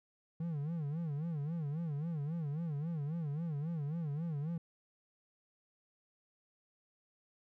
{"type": "tone with vibrato", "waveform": "triangle", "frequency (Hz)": 155.56, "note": "D#3", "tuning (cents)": 0, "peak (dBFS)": -33, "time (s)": [0.4, 4.58], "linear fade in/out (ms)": 5, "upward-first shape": "sine", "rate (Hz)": 3.7, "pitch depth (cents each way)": 170, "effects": []}